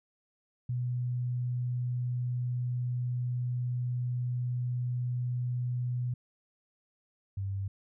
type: tone pair in turn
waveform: sine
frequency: 123.47 / 98 Hz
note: B2 / G2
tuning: 0 / 0 cents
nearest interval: major third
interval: 400 cents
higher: first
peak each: -29 / -31 dBFS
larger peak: first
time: 0.69-6.14 / 7.37-7.68 s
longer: first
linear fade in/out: 5 ms
effects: none